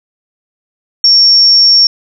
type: tone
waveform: sine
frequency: 5490 Hz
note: F8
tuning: 31 cents flat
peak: -3 dBFS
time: 1.04-1.87 s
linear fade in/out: 2 ms
effects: none